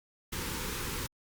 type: band-stop noise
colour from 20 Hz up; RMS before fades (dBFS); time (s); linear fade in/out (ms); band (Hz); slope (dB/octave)
pink; -36; 0.32-1.07; 10; 530 to 830; 96
effects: Opus 48 kbps